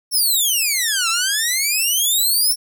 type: exponential two-way sweep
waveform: 10% pulse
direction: down then up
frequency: 5530 to 1308 to 5530 Hz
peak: -8 dBFS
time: 0.11-2.56 s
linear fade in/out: 50 ms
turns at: 1.09 s
effects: none